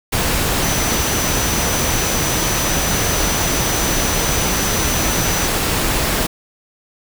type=tone in noise; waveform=sine; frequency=6000 Hz; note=F#8; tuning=23 cents sharp; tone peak=-24 dBFS; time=0.62-5.48 s; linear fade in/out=10 ms; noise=pink; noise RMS=-18 dBFS; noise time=0.12-6.27 s; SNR=-9 dB; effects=none